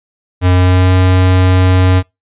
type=tone with pitch glide; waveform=square; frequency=90.8 to 92.28 Hz; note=F#2 to F#2; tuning=-32 to -4 cents; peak=-7 dBFS; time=0.41-2.03 s; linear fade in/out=50 ms; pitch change=+28 cents; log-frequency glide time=0.53-0.93 s; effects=noise-tail reverb RT60 0.2 s tail -24 dB re dry + resampled to 8000 Hz